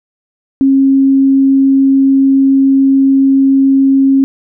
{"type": "tone", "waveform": "sine", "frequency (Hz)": 270.7, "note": "C#4", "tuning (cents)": -41, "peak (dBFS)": -5, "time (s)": [0.61, 4.24], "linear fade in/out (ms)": 0, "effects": []}